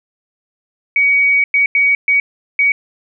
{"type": "tone bursts at uneven times", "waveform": "sine", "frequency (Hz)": 2255, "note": "C#7", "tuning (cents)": 29, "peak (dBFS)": -9, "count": 5, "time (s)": [[0.96, 1.44], [1.54, 1.66], [1.75, 1.95], [2.08, 2.2], [2.59, 2.72]], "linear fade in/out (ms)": 2, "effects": []}